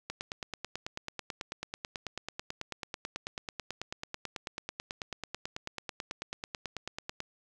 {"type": "click train", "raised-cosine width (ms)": 0.2, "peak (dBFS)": -19, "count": 66, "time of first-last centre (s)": [0.1, 7.204], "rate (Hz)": 9.15, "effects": []}